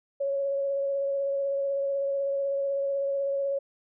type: tone with vibrato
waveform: sine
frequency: 554.4 Hz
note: C#5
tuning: in tune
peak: -25 dBFS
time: 0.2-3.59 s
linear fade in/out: 10 ms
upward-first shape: sine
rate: 16 Hz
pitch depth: 15 cents each way
effects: none